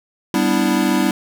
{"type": "chord", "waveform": "square", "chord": "E minor seventh", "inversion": "first", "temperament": "equal with one note detuned", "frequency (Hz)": [196, 246.9, 293.7, 328.3], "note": ["G3", "B3", "D4", "E4"], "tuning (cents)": [0, 0, 0, -7], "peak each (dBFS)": -21, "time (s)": [0.34, 1.11], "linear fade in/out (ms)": 2, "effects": []}